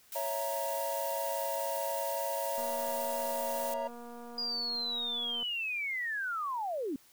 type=noise; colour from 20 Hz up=blue; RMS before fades=-41 dBFS; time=0.12-3.74 s; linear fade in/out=2 ms
type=chord; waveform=triangle; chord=A# diminished; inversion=first; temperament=equal; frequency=554.4 / 659.3 / 932.3 Hz; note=C#5 / E5 / A#5; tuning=0 / 0 / 0 cents; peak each=-35 / -35 / -35 dBFS; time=0.15-3.88 s; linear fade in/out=10 ms
type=click train; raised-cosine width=1 ms; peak=-35 dBFS; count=679; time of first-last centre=2.58-5.429 s; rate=238 Hz
type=linear sweep; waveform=sine; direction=down; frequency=4887 to 245.5 Hz; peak=-32 dBFS; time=4.38-6.96 s; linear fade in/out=2 ms
effects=white hiss -62 dBFS RMS until 7.12 s